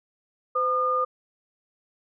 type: tone pair together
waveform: sine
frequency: 510.8 / 1215 Hz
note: C5 / D#6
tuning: -42 / -42 cents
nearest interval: octave + minor third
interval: 1500 cents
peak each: -27 / -22 dBFS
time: 0.55-1.05 s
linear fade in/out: 10 ms
effects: none